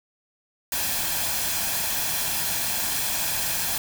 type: noise with comb filter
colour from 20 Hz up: white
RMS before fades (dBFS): -26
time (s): 0.72-3.78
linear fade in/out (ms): 2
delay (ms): 1.2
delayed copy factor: +0.5
effects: none